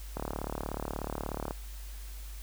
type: click train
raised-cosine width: 1 ms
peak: -20 dBFS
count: 50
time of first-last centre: 0.17-1.509 s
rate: 36.6 Hz
effects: added 50 Hz sine -40 dBFS peak until 2.42 s + white hiss -52 dBFS RMS until 2.42 s